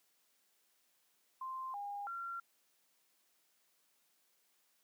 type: tone with pitch steps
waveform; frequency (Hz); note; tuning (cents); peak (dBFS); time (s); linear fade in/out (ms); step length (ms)
sine; 1046 / 811 / 1373; C6 / G#5 / F6; -1 / -41 / -30; -40; 1.41-2.4; 5; 330
effects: white hiss -75 dBFS RMS until 4.83 s + high-pass 200 Hz 12 dB/octave